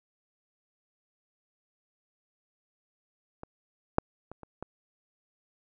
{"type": "clicks", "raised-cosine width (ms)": 1, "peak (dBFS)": [-26, -7, -28, -30, -23], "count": 5, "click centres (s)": [3.434, 3.984, 4.316, 4.433, 4.626], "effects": []}